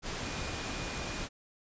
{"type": "tone in noise", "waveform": "sine", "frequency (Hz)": 2443, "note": "D#7", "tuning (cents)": -32, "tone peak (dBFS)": -47, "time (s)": [0.21, 1.27], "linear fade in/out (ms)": 50, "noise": "pink", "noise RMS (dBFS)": -37, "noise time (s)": [0.02, 1.29], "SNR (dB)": -13, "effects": ["resampled to 16000 Hz"]}